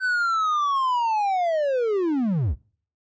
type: linear sweep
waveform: triangle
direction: down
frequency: 1531 to 49 Hz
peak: -18 dBFS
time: 0-2.56 s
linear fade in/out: 50 ms
effects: noise-tail reverb RT60 0.5 s tail -25 dB re dry + resampled to 16000 Hz